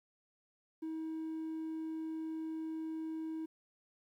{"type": "tone", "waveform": "triangle", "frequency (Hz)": 319.2, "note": "D#4", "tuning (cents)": 44, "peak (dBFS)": -35, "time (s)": [0.82, 3.46], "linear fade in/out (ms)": 10, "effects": ["tanh soft clip ceiling -32 dBFS", "12-bit"]}